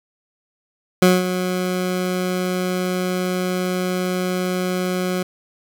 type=tone with ADSR envelope; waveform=20% pulse; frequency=182.5 Hz; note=F#3; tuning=24 cents flat; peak=-4 dBFS; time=1.02-5.23 s; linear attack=4 ms; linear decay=200 ms; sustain=-11 dB; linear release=6 ms; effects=none